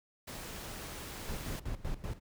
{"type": "noise", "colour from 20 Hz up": "pink", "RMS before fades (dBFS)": -44, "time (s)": [0.27, 1.6], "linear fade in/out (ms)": 10}
{"type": "noise with tremolo", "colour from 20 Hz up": "brown", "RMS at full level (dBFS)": -36, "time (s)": [1.27, 2.2], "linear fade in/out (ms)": 20, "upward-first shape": "square", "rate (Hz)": 5.2, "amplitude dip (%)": 80}
{"effects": []}